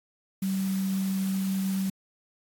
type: tone in noise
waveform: sine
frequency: 191.8 Hz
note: G3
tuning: 37 cents flat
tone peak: -25 dBFS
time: 0.42-1.9 s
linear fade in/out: 5 ms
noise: white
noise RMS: -42 dBFS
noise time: 0.42-1.9 s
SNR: +14 dB
effects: AAC 64 kbps